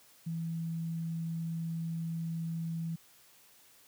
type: tone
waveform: sine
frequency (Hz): 164.81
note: E3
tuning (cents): 0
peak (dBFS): -33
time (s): 0.26-2.96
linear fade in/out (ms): 10
effects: white hiss -61 dBFS RMS until 3.87 s + high-pass 60 Hz 12 dB/octave